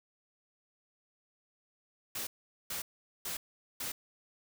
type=noise bursts; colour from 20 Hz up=white; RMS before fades=-38 dBFS; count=4; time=2.15-3.92 s; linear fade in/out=5 ms; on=120 ms; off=430 ms; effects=none